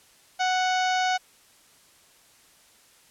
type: harmonic tone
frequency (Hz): 740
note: F#5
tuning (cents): 0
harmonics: 1 / 2 / 3 / 4 / 5 / 6 / 7 / 8 / 9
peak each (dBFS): -23 / -29 / -33 / -35 / -37 / -39 / -40 / -41 / -42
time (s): 0.39-1.18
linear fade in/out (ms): 20
effects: white hiss -57 dBFS RMS until 3.1 s + low-pass 11000 Hz 12 dB/octave